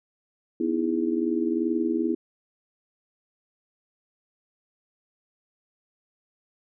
sine chord, E major seventh, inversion second, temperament just, 247.2 / 309 / 329.6 / 412 Hz, B3 / D#4 / E4 / G#4, +2 / -12 / 0 / -14 cents, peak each -28 / -31 / -25 / -31 dBFS, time 0.6-2.15 s, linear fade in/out 5 ms, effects none

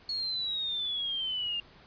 sine exponential sweep, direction down, 4353 to 2794 Hz, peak -30 dBFS, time 0.09-1.6 s, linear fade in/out 2 ms, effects pink hiss -56 dBFS RMS until 1.86 s + resampled to 11025 Hz

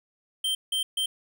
square tone bursts at uneven times, 3136 Hz, G7, in tune, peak -25 dBFS, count 3, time 0.44-0.55 / 0.72-0.83 / 0.97-1.06 s, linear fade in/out 5 ms, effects none

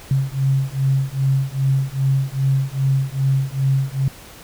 sine beating tone pair, 133.9 / 136.4 Hz, C3 / C#3, +40 / -28 cents, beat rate 2.5 Hz, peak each -19 dBFS, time 0.11-4.08 s, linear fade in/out 2 ms, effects pink hiss -41 dBFS RMS until 4.43 s

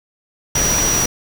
sine tone in noise, 5810 Hz, F#8, 32 cents flat, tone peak -16 dBFS, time 0.55-1.06 s, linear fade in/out 5 ms, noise pink, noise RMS -20 dBFS, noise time 0.55-1.06 s, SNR +1 dB, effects none

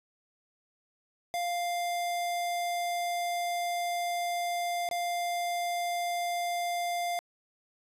square tone with dropouts, 698.5 Hz, F5, in tune, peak -30 dBFS, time 1.34-7.19 s, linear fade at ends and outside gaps 0 ms, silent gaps 4.889-4.912 s, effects resampled to 32000 Hz

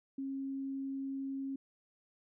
sine tone, 271.1 Hz, C#4, 38 cents flat, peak -36 dBFS, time 0.18-1.56 s, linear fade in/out 5 ms, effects none

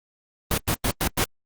pink noise bursts, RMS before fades -22 dBFS, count 5, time 0.51-1.242 s, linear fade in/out 2 ms, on 68 ms, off 98 ms, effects Opus 24 kbps

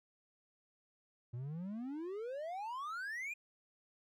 triangle exponential sweep, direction up, 115.2 to 2489 Hz, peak -38 dBFS, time 1.33-3.34 s, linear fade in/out 10 ms, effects none

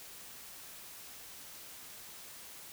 silence, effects white hiss -50 dBFS RMS until 2.72 s

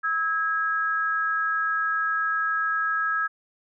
sine tone pair together, 1297 / 1644.5 Hz, E6 / G#6, -28 / -18 cents, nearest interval major third, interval 410 cents, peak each -25 dBFS, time 0.03-3.28 s, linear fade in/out 20 ms, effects none

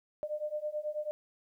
sine beating tone pair, 598 / 607.2 Hz, D5 / D#5, +31 / -42 cents, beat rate 9.2 Hz, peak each -37 / -36 dBFS, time 0.23-1.11 s, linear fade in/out 0 ms, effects 12-bit

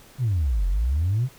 sine exponential two-way sweep, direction down then up, 137.7 to 42.71 to 137.7 Hz, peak -18 dBFS, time 0.18-1.29 s, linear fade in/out 50 ms, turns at 0.67 s, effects tanh soft clip ceiling -16 dBFS + pink hiss -50 dBFS RMS until 1.38 s

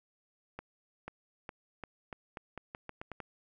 accelerating click train, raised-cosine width 0.5 ms, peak -26 dBFS, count 12, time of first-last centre 0.59-3.203 s, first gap 490 ms, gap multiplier 0.84, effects none

